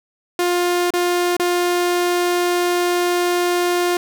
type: tone with dropouts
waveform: sawtooth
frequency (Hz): 353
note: F4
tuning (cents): +19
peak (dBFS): -12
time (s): 0.39-3.97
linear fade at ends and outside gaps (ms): 2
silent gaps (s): 0.905-0.937 / 1.367-1.397
effects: none